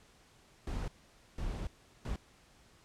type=noise bursts at uneven times; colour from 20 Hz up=brown; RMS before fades=-37 dBFS; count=3; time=0.67-0.88 / 1.38-1.67 / 2.05-2.16 s; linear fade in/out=2 ms; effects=pink hiss -63 dBFS RMS until 2.84 s + low-pass 9000 Hz 12 dB/octave

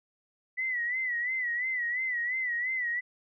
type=tone with vibrato; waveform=sine; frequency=1975.5 Hz; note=B6; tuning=in tune; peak=-28 dBFS; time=0.57-3.01 s; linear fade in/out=20 ms; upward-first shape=sine; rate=2.9 Hz; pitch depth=89 cents each way; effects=none

